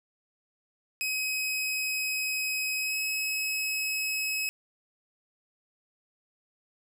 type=tone with pitch glide; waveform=sawtooth; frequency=2538 to 2563 Hz; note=D#7 to E7; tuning=+34 to -49 cents; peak=-25 dBFS; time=1.01-4.49 s; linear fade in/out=0 ms; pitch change=+17 cents; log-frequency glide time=2.78-2.97 s; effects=none